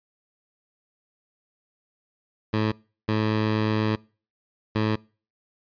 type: tone bursts at uneven times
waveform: 15% pulse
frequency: 108.3 Hz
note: A2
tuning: 27 cents flat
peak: -15 dBFS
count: 3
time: 2.53-2.72 / 3.08-3.96 / 4.75-4.96 s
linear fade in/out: 10 ms
effects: noise-tail reverb RT60 0.4 s tail -25 dB re dry + resampled to 11025 Hz